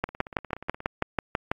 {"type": "two click trains", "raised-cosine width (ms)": 0.5, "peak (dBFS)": [-9, -24], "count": [10, 13], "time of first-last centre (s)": [[0.04, 1.515], [0.09, 0.804]], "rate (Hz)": [6.1, 16.8], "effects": ["AAC 48 kbps"]}